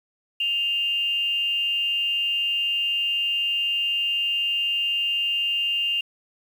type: tone with frequency modulation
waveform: sine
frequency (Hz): 2800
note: F7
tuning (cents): +4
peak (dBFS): -21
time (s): 0.4-6.01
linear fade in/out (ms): 5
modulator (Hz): 256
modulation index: 0.31
effects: 8-bit